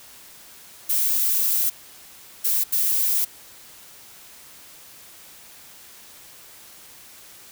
violet noise bursts at uneven times, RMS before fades -21 dBFS, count 3, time 0.89-1.7 / 2.44-2.64 / 2.72-3.25 s, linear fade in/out 10 ms, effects white hiss -46 dBFS RMS until 7.51 s

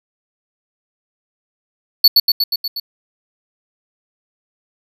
square tone with echo, 4448 Hz, C#8, 5 cents sharp, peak -4 dBFS, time 2.04-2.08 s, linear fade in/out 5 ms, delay 120 ms, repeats 6, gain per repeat -3 dB, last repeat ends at 2.8 s, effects none

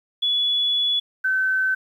sine tone pair in turn, 3410 / 1530.9 Hz, G#7 / G6, +45 / -41 cents, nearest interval octave + major second, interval 1386 cents, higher first, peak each -18 dBFS, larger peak neither, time 0.22-1 / 1.24-1.75 s, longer first, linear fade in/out 10 ms, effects 9-bit

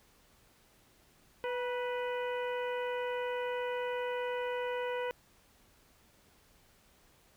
harmonic tone with a mistuned harmonic, 494.8 Hz, B4, 3 cents sharp, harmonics 1 / 2 / 3 / 4 / 5 / 6, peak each -34 / -40 / -44 / -46 / -48 / -50 dBFS, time 1.44-5.11 s, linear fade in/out 0 ms, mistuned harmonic 2, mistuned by -40 cents, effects pink hiss -65 dBFS RMS until 7.36 s

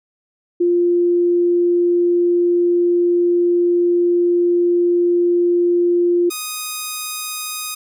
sine / 5% pulse tone pair in turn, 349.2 / 1244.4 Hz, F4 / D#6, 0 / 0 cents, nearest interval octave + minor seventh, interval 2200 cents, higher second, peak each -12 dBFS, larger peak neither, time 0.6-6.3 / 6.3-7.75 s, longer first, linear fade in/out 10 ms, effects none

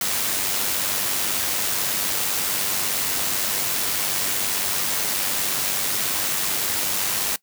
white noise with amplitude modulation, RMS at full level -22 dBFS, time 0.01-7.36 s, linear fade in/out 2 ms, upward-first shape sine, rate 98.1 Hz, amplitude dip 35%, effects noise-tail reverb RT60 0.1 s tail -20 dB re dry + high-pass 80 Hz 12 dB/octave

